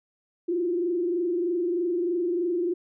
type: tone with frequency modulation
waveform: sine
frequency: 349.2 Hz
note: F4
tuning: in tune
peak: -23 dBFS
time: 0.48-2.74 s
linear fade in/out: 10 ms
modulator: 23.2 Hz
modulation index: 0.76
effects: none